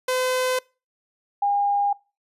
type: tone pair in turn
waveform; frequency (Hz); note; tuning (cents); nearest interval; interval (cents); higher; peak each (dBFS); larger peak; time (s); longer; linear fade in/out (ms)
sawtooth / sine; 510 / 809.6; C5 / G#5; -44 / -44; minor sixth; 800; second; -17 / -18; first; 0.08-0.59 / 1.42-1.93; neither; 5
effects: noise-tail reverb RT60 0.3 s tail -24 dB re dry + resampled to 32000 Hz